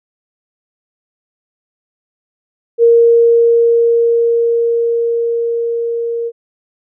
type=tone with level ramp; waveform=sine; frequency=466.2 Hz; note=A#4; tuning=in tune; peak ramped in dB=-4 to -16 dBFS; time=2.78-6.32 s; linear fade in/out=50 ms; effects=none